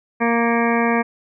harmonic tone with a mistuned harmonic, 233.1 Hz, A#3, in tune, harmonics 1 / 2 / 3 / 4 / 5 / 7 / 8 / 9 / 10, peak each -19 / -22 / -24 / -25 / -26 / -27 / -28 / -29 / -29 dBFS, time 0.2-1.03 s, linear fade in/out 20 ms, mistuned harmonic 9, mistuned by +54 cents, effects none

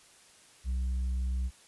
sine tone with tanh clipping, 63.3 Hz, B1, 43 cents sharp, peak -29 dBFS, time 0.64-1.51 s, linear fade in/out 50 ms, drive 3 dB, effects white hiss -58 dBFS RMS until 1.67 s + resampled to 24000 Hz

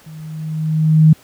sine tone with level ramp, 156.7 Hz, D#3, 13 cents sharp, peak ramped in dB -32 to -3 dBFS, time 0.06-1.13 s, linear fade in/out 5 ms, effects pink hiss -47 dBFS RMS until 1.23 s + high-pass 80 Hz 12 dB/octave

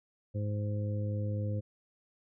harmonic tone, 103.83 Hz, G#2, in tune, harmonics 1 / 2 / 3 / 4 / 5, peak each -31 / -41 / -45 / -51 / -42 dBFS, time 0.34-1.61 s, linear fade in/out 20 ms, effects none

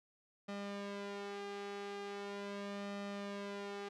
sawtooth tone with flanger, 201.3 Hz, G3, 46 cents sharp, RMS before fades -44 dBFS, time 0.48-3.89 s, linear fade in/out 10 ms, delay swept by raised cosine 1.6 to 2.6 ms, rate 0.4 Hz, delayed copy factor +0.7, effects low-pass 5000 Hz 12 dB/octave

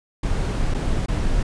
brown noise with dropouts, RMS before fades -21 dBFS, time 0.23-1.43 s, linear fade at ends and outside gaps 5 ms, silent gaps 0.741-0.745 / 1.061-1.083 s, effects resampled to 22050 Hz

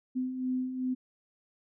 sine beating tone pair, 253.5 / 256.1 Hz, B3 / C4, +45 / -37 cents, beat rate 2.6 Hz, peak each -38 / -30 dBFS, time 0.15-0.95 s, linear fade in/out 20 ms, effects none

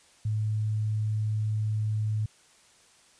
sine tone, 107.5 Hz, A2, 40 cents flat, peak -25 dBFS, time 0.25-2.26 s, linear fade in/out 5 ms, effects white hiss -59 dBFS RMS until 3.19 s + resampled to 22050 Hz

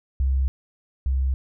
sine tone pair in turn, 66.4 / 66.06 Hz, C2 / C2, +26 / +17 cents, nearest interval unison, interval 9 cents, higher first, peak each -18 / -19 dBFS, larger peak first, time 0.2-0.48 / 1.06-1.34 s, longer neither, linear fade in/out 0 ms, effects none

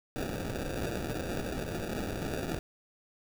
blue noise with sample-and-hold, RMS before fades -35 dBFS, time 0.16-2.59 s, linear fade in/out 0 ms, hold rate 1050 Hz, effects none

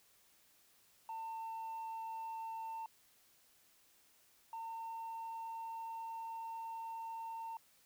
sine tone pair in turn, 899 / 907.3 Hz, A5 / A#5, +37 / -47 cents, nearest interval unison, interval 16 cents, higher second, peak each -39 / -40 dBFS, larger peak first, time 1.09-2.86 / 4.53-7.57 s, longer second, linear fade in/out 2 ms, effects tanh soft clip ceiling -40 dBFS + white hiss -69 dBFS RMS until 7.85 s

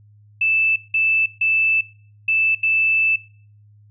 sine tone bursts at uneven times, 2637 Hz, E7, in tune, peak -15 dBFS, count 5, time 0.41-0.76 / 0.94-1.26 / 1.41-1.81 / 2.28-2.55 / 2.63-3.16 s, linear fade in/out 5 ms, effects noise-tail reverb RT60 0.5 s tail -21 dB re dry + added 104 Hz sine -47 dBFS peak until 3.9 s

